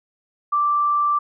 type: tone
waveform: sine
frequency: 1173 Hz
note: D6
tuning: 2 cents flat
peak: -16 dBFS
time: 0.52-1.19 s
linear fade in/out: 10 ms
effects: none